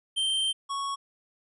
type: tone pair in turn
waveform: square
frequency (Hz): 3136 / 1108.7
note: G7 / C#6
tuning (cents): 0 / 0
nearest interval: octave + tritone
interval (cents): 1800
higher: first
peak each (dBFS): -25 / -30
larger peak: first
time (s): 0.16-0.53 / 0.69-0.96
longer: first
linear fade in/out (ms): 20
effects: resampled to 24000 Hz